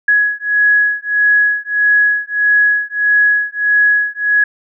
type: beating tone pair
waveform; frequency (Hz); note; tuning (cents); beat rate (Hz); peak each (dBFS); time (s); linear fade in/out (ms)
sine; 1675 / 1676.6; G#6 / G#6; +14 / +16; 1.6; -13; 0.08-4.44; 5
effects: none